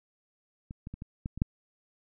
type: clicks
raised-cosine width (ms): 5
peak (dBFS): -28 / -27 / -27 / -27 / -21 / -26 / -12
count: 7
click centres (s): 0.709 / 0.871 / 0.94 / 1.021 / 1.259 / 1.376 / 1.419
effects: none